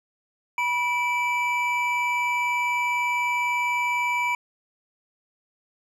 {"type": "tone pair together", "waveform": "triangle", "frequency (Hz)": [974, 2322], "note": ["B5", "D7"], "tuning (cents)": [-24, -20], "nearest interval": "octave + minor third", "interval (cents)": 1504, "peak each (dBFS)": -23, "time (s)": [0.58, 4.35], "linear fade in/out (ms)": 2, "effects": ["resampled to 32000 Hz"]}